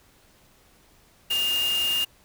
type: tone in noise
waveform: sine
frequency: 2823 Hz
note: F7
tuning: 18 cents sharp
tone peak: -22 dBFS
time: 1.3-2.05 s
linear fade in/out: 10 ms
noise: white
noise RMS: -33 dBFS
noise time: 1.3-2.05 s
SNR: +8 dB
effects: pink hiss -58 dBFS RMS until 2.24 s